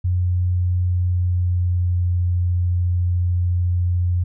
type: tone with pitch glide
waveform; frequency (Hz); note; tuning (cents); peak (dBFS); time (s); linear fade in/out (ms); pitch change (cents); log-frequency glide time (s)
sine; 89.7 to 88.62; F2 to F2; +47 to +26; -16; 0.04-4.24; 10; -21; 0.9-2.11
effects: none